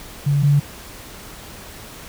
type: tone pair in turn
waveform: sine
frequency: 142.8 / 143.62 Hz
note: D3 / D3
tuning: -48 / -38 cents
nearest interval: unison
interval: 10 cents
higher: second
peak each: -14 / -11 dBFS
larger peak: second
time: 0.26-0.43 / 0.43-0.6 s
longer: neither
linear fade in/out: 10 ms
effects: pink hiss -38 dBFS RMS until 2.08 s